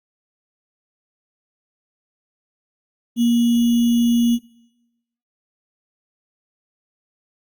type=tone with sample-and-hold; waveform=sine; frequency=236 Hz; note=A#3; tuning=22 cents sharp; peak=-13 dBFS; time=3.16-4.39 s; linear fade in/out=50 ms; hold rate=3150 Hz; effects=noise-tail reverb RT60 0.9 s tail -20 dB re dry + Opus 24 kbps